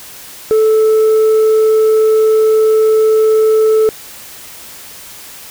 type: tone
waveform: sine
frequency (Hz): 437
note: A4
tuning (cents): -12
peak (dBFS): -4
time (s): 0.51-3.89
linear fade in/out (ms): 0
effects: tanh soft clip ceiling -6 dBFS + white hiss -33 dBFS RMS until 5.5 s